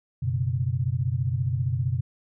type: chord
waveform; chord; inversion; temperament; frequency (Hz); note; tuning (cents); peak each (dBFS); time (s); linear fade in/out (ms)
sine; F# suspended fourth; none; equal; 92.5 / 123.47 / 138.59; F#2 / B2 / C#3; 0 / 0 / 0; -29 / -25 / -29; 0.22-2.01; 10
effects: none